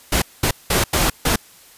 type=noise bursts at uneven times; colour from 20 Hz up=pink; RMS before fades=-17 dBFS; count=5; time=0.12-0.22 / 0.43-0.51 / 0.7-0.84 / 0.93-1.1 / 1.25-1.36 s; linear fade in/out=5 ms; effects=white hiss -47 dBFS RMS until 1.77 s + resampled to 32000 Hz